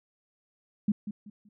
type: tone with echo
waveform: sine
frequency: 207.7 Hz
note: G#3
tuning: in tune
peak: -21 dBFS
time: 0.88-0.92 s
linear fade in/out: 5 ms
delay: 190 ms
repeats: 3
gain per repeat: -11 dB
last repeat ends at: 1.49 s
effects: none